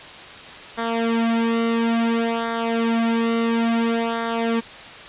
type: tone with flanger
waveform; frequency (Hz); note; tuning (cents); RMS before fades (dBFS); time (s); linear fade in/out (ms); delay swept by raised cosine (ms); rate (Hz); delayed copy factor
sawtooth; 230; A#3; -23; -21; 0.77-4.61; 20; 0.36 to 3.16; 0.58; -0.85
effects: white hiss -38 dBFS RMS until 5.08 s + resampled to 8000 Hz